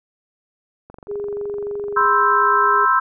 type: click train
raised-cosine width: 1 ms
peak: -25 dBFS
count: 28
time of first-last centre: 0.9-2.054 s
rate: 23.4 Hz
type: tone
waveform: sine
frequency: 409.1 Hz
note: G#4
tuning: 26 cents flat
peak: -23 dBFS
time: 1.08-2.86 s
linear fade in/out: 20 ms
type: chord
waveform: sine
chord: C major seventh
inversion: third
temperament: equal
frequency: 987.8 / 1046.5 / 1318.5 / 1568 Hz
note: B5 / C6 / E6 / G6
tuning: 0 / 0 / 0 / 0 cents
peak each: -22 / -17 / -16 / -21 dBFS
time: 1.96-3 s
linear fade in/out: 10 ms
effects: none